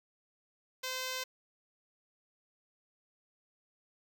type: tone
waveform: 5% pulse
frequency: 515 Hz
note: C5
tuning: 28 cents flat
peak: -24 dBFS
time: 0.83-1.24 s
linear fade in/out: 10 ms
effects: none